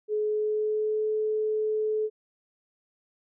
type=tone with pitch glide; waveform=sine; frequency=424.7 to 430.9 Hz; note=G#4 to A4; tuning=+39 to -36 cents; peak=-24 dBFS; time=0.08-2.1 s; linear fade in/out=50 ms; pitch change=+25 cents; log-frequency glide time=0.23-1.06 s; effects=none